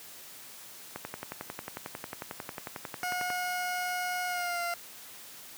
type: click train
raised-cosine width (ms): 0.5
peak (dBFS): -21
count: 27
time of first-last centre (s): 0.96-3.302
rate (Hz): 11.1
type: tone with pitch glide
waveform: 20% pulse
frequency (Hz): 723 to 693.1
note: F#5 to F5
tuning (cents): -40 to -13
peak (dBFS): -26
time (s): 3.03-4.74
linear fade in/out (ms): 2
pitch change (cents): -73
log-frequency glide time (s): 4.27-4.62
effects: white hiss -48 dBFS RMS until 5.57 s + high-pass 100 Hz 12 dB/octave